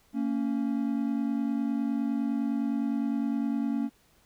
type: tone pair together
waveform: triangle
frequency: 229 / 278.8 Hz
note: A#3 / C#4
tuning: -31 / +10 cents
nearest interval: minor third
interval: 341 cents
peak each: -27 dBFS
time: 0.13-3.9 s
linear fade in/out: 50 ms
effects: pink hiss -64 dBFS RMS until 4.25 s